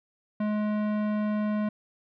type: tone with tanh clipping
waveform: sine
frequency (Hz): 211.1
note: G#3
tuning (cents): +29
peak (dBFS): -27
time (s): 0.4-1.69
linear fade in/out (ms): 5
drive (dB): 17
effects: none